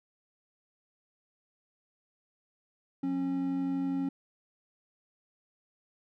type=tone pair together; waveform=triangle; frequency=180 / 272.1 Hz; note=F#3 / C#4; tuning=-47 / -32 cents; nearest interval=perfect fifth; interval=715 cents; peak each=-36 / -27 dBFS; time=3.03-4.09 s; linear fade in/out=5 ms; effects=none